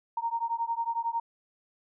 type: beating tone pair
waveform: sine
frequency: 921 / 932 Hz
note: A#5 / A#5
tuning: -21 / -1 cents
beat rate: 11 Hz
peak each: -31 dBFS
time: 0.17-1.2 s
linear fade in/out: 5 ms
effects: none